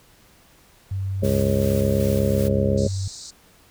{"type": "tone", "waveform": "sine", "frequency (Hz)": 96.6, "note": "G2", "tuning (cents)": -25, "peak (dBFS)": -23, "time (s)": [0.91, 3.08], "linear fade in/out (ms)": 5}
{"type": "harmonic tone", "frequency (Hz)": 68.1, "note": "C#2", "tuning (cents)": -30, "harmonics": [1, 2, 3, 4, 5, 6, 7, 8, 9], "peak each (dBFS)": [-29, -27, -23, -33, -35, -26, -31, -24, -34], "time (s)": [1.22, 2.88], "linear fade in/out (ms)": 10}
{"type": "noise with tremolo", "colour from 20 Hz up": "white", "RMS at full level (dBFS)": -37, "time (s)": [1.23, 2.49], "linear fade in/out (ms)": 20, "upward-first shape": "square", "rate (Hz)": 2.6, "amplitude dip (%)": 30}
{"type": "band-pass noise", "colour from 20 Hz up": "pink", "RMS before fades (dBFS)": -39, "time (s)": [2.77, 3.31], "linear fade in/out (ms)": 10, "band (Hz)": [3900, 8400], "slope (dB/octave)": 96}
{"effects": ["pink hiss -54 dBFS RMS until 3.7 s"]}